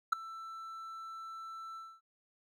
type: tone with ADSR envelope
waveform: triangle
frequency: 1330 Hz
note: E6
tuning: 15 cents sharp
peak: -19 dBFS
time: 0.12-2.01 s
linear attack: 10 ms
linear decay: 4 ms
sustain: -22 dB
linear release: 250 ms
effects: none